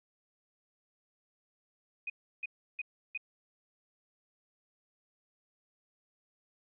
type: tone bursts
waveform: sine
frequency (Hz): 2489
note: D#7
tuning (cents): 0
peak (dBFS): -34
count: 4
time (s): 2.07-3.176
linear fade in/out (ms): 5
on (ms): 29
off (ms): 330
effects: none